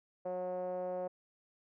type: tone with low-pass filter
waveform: 5% pulse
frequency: 181.8 Hz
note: F#3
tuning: 30 cents flat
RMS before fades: -38 dBFS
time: 0.25-1.08 s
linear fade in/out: 10 ms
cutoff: 600 Hz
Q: 8.1
effects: none